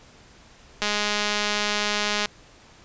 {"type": "click train", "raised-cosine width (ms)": 0.2, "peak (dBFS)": -7, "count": 300, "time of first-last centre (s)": [0.82, 2.257], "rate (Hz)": 208, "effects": ["pink hiss -51 dBFS RMS until 2.84 s", "resampled to 16000 Hz"]}